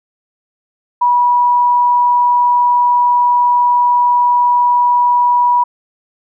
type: tone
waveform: sine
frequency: 973 Hz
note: B5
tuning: 26 cents flat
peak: -8 dBFS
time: 1.01-5.64 s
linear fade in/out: 10 ms
effects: none